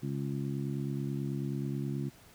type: harmonic tone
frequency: 69.3 Hz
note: C#2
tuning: in tune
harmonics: 2 / 3 / 4 / 5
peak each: -34 / -38 / -40 / -42 dBFS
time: 0.02-2.1 s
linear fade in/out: 20 ms
effects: pink hiss -58 dBFS RMS until 2.34 s